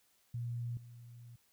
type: tone with level steps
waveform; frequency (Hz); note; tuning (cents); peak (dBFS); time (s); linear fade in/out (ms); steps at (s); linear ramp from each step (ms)
sine; 119.2; A#2; +39; -36 / -50; 0.34-1.36; 5; 0.77; 2
effects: white hiss -72 dBFS RMS until 1.52 s